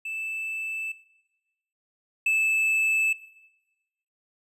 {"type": "tone pair in turn", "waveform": "triangle", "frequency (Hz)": [2637, 2624], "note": ["E7", "E7"], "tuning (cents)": [0, -9], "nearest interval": "unison", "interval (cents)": 9, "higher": "first", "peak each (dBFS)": [-29, -18], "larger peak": "second", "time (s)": [[0.05, 0.92], [2.26, 3.13]], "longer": "neither", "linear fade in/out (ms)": 5, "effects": ["noise-tail reverb RT60 1.0 s tail -17 dB re dry", "resampled to 32000 Hz"]}